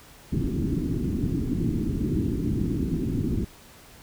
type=low-pass noise; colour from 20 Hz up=white; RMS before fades=-26 dBFS; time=0.32-3.45 s; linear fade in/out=10 ms; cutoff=340 Hz; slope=48 dB/octave; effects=pink hiss -50 dBFS RMS until 4.02 s